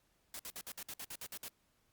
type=noise bursts; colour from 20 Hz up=white; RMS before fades=-45 dBFS; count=11; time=0.34-1.483 s; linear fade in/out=2 ms; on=53 ms; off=56 ms; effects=pink hiss -75 dBFS RMS until 1.92 s + Opus 48 kbps